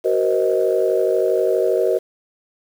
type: chord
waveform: sine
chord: C half-diminished seventh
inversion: second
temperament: just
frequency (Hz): 376.7 / 470.9 / 523.3 / 627.9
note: Gb4 / Bb4 / C5 / Eb5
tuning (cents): +31 / +18 / 0 / +16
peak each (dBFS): -19 / -19 / -22 / -21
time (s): 0.04-1.99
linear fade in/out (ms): 20
effects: tanh soft clip ceiling -5 dBFS + 7-bit